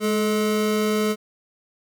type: tone pair together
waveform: square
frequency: 210.3 / 431.7 Hz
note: G#3 / A4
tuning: +22 / -33 cents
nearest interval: octave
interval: 1245 cents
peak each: -23 / -23 dBFS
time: 0-1.16 s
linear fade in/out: 50 ms
effects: none